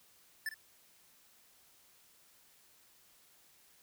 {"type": "tone with echo", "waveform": "square", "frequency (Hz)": 1758, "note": "A6", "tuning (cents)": -2, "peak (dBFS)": -35, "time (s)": [0.46, 0.49], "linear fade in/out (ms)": 2, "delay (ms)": 52, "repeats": 1, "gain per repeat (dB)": -11, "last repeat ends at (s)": 0.542, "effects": ["white hiss -65 dBFS RMS until 3.82 s"]}